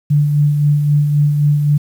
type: tone with tremolo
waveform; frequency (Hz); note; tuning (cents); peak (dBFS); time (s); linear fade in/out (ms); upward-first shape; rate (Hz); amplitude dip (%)
sine; 146.83; D3; 0; -8; 0.1-1.78; 10; sine; 3.8; 40
effects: 7-bit